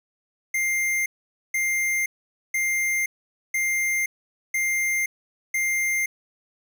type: tone bursts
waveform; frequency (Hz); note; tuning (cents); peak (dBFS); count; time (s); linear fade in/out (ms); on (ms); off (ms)
square; 2100; C7; +6; -22; 6; 0.54-6.06; 5; 520; 480
effects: none